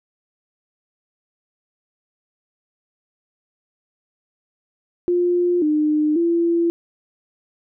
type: tone with pitch steps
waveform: sine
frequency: 352.7 / 303.3 / 338.9 Hz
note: F4 / D#4 / E4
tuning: +17 / -44 / +48 cents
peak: -15 dBFS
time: 5.08-6.7 s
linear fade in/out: 0 ms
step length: 540 ms
effects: none